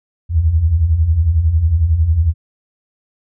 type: beating tone pair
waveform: sine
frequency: 72.6 / 83.6 Hz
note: D2 / E2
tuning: -19 / +25 cents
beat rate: 11 Hz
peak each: -18 / -11 dBFS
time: 0.29-2.34 s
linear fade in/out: 50 ms
effects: none